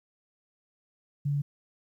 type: tone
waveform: sine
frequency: 143.3 Hz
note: D3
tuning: 42 cents flat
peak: -25 dBFS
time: 1.25-1.42 s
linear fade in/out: 10 ms
effects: 11-bit